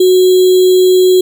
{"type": "tone with sample-and-hold", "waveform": "sine", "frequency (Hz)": 368.7, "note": "F#4", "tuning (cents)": -6, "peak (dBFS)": -4, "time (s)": [0, 1.21], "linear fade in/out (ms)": 5, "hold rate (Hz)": 3675, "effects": []}